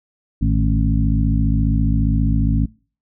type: harmonic tone with a mistuned harmonic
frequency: 54.8 Hz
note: A1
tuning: 6 cents flat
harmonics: 1 / 2 / 3 / 4 / 5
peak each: -17 / -20 / -22 / -23 / -24 dBFS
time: 0.41-2.66 s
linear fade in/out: 10 ms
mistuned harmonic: 3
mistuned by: -78 cents
effects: noise-tail reverb RT60 0.4 s tail -25 dB re dry